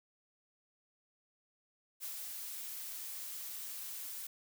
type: noise with ADSR envelope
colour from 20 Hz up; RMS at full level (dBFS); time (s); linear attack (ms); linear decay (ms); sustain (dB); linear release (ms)
blue; -41; 2-4.27; 44; 70; -3; 5
effects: none